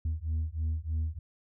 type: beating tone pair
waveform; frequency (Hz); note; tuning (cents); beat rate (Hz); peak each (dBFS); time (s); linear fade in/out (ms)
sine; 77.78 / 80.98; D#2 / E2; 0 / -30; 3.2; -30; 0.05-1.19; 5
effects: tanh soft clip ceiling -26 dBFS